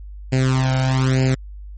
sawtooth tone with flanger, 130.81 Hz, C3, in tune, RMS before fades -17 dBFS, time 0.32-1.35 s, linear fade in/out 10 ms, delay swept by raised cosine 0.42 to 1.35 ms, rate 1.1 Hz, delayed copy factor +0.95, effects added 50 Hz sine -32 dBFS peak until 1.77 s + MP3 32 kbps

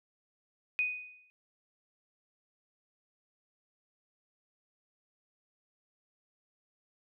sine tone with exponential decay, 2489 Hz, D#7, in tune, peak -25 dBFS, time 0.79-1.3 s, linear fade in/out 0 ms, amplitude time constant 110 ms, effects none

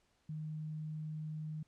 sine tone, 154.8 Hz, D#3, 9 cents flat, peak -39 dBFS, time 0.29-1.63 s, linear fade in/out 5 ms, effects pink hiss -75 dBFS RMS until 1.67 s + low-pass 8000 Hz 12 dB/octave

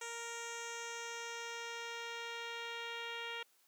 10% pulse tone with low-pass filter sweep, 466.2 Hz, A#4, in tune, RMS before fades -44 dBFS, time 0.01-3.43 s, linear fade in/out 5 ms, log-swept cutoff 7700 to 3400 Hz, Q 2.4, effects white hiss -71 dBFS RMS until 3.67 s + high-pass 300 Hz 12 dB/octave

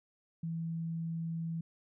sine tone, 164.81 Hz, E3, in tune, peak -34 dBFS, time 0.43-1.61 s, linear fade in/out 5 ms, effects none

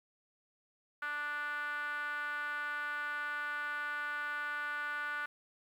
5% pulse tone with band-pass filter, 293.9 Hz, D4, 1 cent sharp, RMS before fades -38 dBFS, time 1.02-5.26 s, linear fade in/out 5 ms, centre 1400 Hz, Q 6.4, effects 11-bit

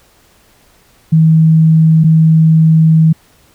sine tone pair in turn, 160 / 160 Hz, D#3 / D#3, +49 / +49 cents, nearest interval unison, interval 0 cents, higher neither, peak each -4 dBFS, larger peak neither, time 1.12-2.04 / 2.04-3.13 s, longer second, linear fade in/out 10 ms, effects pink hiss -49 dBFS RMS until 3.54 s

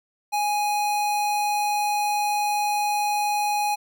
square tone, 830.6 Hz, G#5, in tune, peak -22 dBFS, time 0.32-3.76 s, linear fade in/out 20 ms, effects none

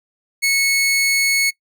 sawtooth tone, 2200 Hz, C#7, 14 cents flat, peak -11 dBFS, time 0.42-1.51 s, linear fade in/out 20 ms, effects noise-tail reverb RT60 0.1 s tail -21 dB re dry

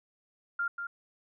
sine tone with echo, 1396.9 Hz, F6, in tune, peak -28 dBFS, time 0.59-0.68 s, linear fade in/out 5 ms, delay 190 ms, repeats 1, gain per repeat -6 dB, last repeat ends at 0.87 s, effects none

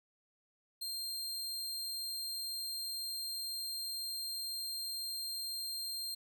sawtooth tone, 4186 Hz, C8, in tune, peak -35 dBFS, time 0.81-6.15 s, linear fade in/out 10 ms, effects none

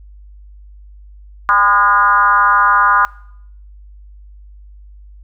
sine tone with frequency modulation, 1225 Hz, D#6, 27 cents flat, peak -8 dBFS, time 1.49-3.05 s, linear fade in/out 0 ms, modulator 212 Hz, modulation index 1.3, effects noise-tail reverb RT60 0.7 s tail -23 dB re dry + added 50 Hz sine -36 dBFS peak until 5.23 s

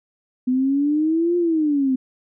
sine exponential two-way sweep, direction up then down, 250 to 353.5 to 255.2 Hz, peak -16 dBFS, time 0.47-1.96 s, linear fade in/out 10 ms, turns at 1.37 s, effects none

